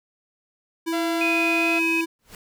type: tone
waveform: square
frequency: 329.6 Hz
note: E4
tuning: in tune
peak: -24 dBFS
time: 0.86-2.06 s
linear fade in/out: 20 ms
type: harmonic tone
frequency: 680 Hz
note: F5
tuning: 46 cents flat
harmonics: 1 / 2 / 3 / 4 / 5 / 6 / 7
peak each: -28 / -34 / -38 / -40 / -42 / -44 / -45 dBFS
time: 0.92-1.8 s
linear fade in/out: 20 ms
type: tone with pitch glide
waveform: sine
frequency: 2489 to 2533 Hz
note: D#7 to D#7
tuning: 0 to +30 cents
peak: -21 dBFS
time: 1.21-2.01 s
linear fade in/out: 2 ms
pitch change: +30 cents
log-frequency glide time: 1.58-1.78 s
type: noise with exponential growth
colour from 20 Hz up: pink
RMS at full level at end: -38 dBFS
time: 2.19-2.35 s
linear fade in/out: 1 ms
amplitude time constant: 34 ms
effects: none